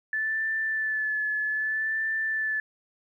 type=tone with vibrato; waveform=sine; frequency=1744 Hz; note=A6; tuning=16 cents flat; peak=-25 dBFS; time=0.13-2.6 s; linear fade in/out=2 ms; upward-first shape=sine; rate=0.63 Hz; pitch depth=28 cents each way; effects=11-bit